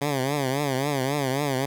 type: tone with vibrato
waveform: 10% pulse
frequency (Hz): 138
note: C#3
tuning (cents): -7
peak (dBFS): -15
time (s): 0.01-1.66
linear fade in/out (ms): 10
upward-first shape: triangle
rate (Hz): 3.7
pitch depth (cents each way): 150
effects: none